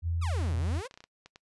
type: tone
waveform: sine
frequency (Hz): 84.2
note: E2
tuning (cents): +37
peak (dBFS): -27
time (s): 0.02-0.82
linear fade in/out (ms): 50
type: exponential two-way sweep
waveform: sawtooth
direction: down then up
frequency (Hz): 1370 to 110 to 569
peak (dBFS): -33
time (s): 0.21-0.88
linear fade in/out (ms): 20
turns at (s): 0.56
type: clicks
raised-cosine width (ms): 0.2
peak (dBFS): -31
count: 10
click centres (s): 0.75 / 0.793 / 0.853 / 0.911 / 0.941 / 0.975 / 1.005 / 1.04 / 1.26 / 1.359
effects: noise-tail reverb RT60 0.1 s tail -24 dB re dry + resampled to 24000 Hz